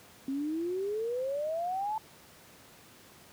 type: exponential sweep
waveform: sine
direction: up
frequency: 264.6 to 889 Hz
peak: -30 dBFS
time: 0.28-1.98 s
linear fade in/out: 2 ms
effects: pink hiss -55 dBFS RMS until 3.32 s + high-pass 100 Hz 12 dB/octave